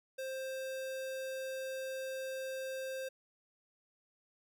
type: tone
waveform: square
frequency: 527 Hz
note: C5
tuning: 12 cents sharp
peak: -39 dBFS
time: 0.18-3.09 s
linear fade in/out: 10 ms
effects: none